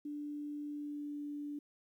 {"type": "tone with pitch glide", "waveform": "sine", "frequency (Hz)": [293.7, 291.7], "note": ["D4", "D4"], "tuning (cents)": [0, -12], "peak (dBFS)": -39, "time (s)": [0.05, 1.59], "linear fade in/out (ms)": 5, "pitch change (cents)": -12, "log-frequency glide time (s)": [0.66, 1.2], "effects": ["12-bit"]}